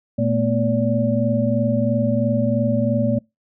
sine tone cluster, 117 / 220.3 / 243.3 / 575 Hz, A#2 / A3 / B3 / D5, +7 / +2 / -26 / -37 cents, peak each -22 dBFS, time 0.18-3.19 s, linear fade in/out 10 ms, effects noise-tail reverb RT60 0.2 s tail -24 dB re dry

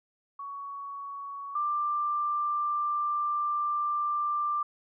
sine tone pair in turn, 1120 / 1184.1 Hz, C#6 / D6, +18 / +14 cents, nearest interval minor second, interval 96 cents, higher second, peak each -36 / -26 dBFS, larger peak second, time 0.39-1.55 / 1.55-4.63 s, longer second, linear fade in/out 5 ms, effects none

